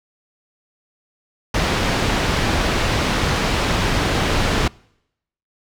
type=low-pass noise; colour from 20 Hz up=pink; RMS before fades=-19 dBFS; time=1.54-4.68 s; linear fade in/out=5 ms; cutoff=4500 Hz; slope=12 dB/octave; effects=noise-tail reverb RT60 0.8 s tail -26 dB re dry